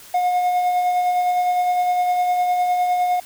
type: tone with tremolo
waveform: triangle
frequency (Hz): 720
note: F#5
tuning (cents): -47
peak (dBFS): -13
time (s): 0.14-3.2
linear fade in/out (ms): 5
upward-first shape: sine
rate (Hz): 9.8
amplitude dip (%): 30
effects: white hiss -43 dBFS RMS until 3.25 s